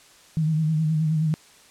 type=tone with vibrato; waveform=sine; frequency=156.9 Hz; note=D#3; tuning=15 cents sharp; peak=-19 dBFS; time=0.37-1.34 s; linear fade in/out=0 ms; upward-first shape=sine; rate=9.5 Hz; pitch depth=49 cents each way; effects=white hiss -52 dBFS RMS until 1.7 s + low-pass 9000 Hz 12 dB/octave